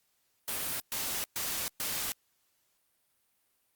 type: noise bursts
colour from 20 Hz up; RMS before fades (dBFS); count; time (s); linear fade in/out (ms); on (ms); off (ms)
white; -34; 4; 0.48-2.12; 0; 320; 120
effects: white hiss -74 dBFS RMS until 3.75 s + Opus 48 kbps